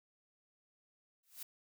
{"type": "noise with exponential growth", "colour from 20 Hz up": "blue", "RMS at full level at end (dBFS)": -42, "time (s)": [1.23, 1.43], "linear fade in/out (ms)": 5, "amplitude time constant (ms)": 43, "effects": []}